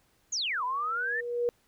sine exponential two-way sweep, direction down then up, 7000 to 972 to 1846 Hz, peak -28 dBFS, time 0.32-1.21 s, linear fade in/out 10 ms, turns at 0.64 s
sine tone with exponential growth, 480 Hz, B4, 49 cents flat, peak -23 dBFS, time 0.52-1.49 s, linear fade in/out 0 ms, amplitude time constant 210 ms
effects pink hiss -68 dBFS RMS until 1.67 s

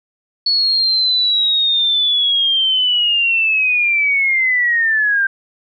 sine linear sweep, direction down, 4408 to 1568 Hz, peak -12 dBFS, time 0.46-5.27 s, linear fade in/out 5 ms, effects none

